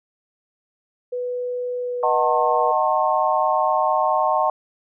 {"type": "tone with pitch glide", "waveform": "sine", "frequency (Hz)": [493.9, 484], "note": ["B4", "B4"], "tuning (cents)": [0, -35], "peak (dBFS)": -23, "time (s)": [1.12, 2.72], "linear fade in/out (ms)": 10, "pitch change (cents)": -35, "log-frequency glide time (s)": [1.79, 2.35]}
{"type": "chord", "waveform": "sine", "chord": "D# diminished seventh", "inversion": "none", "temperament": "just", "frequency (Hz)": [622.3, 746.7, 896, 1075.3], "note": ["D#5", "F#5", "A5", "C6"], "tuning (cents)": [0, 16, 31, 47], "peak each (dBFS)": -22, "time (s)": [2.03, 4.5], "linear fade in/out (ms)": 2}
{"effects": []}